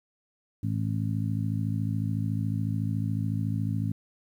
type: harmonic tone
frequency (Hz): 53.9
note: A1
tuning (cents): -35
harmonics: 2 / 3 / 4 / 5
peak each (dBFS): -28 / -32 / -34 / -36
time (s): 0.63-3.92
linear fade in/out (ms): 5
effects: 10-bit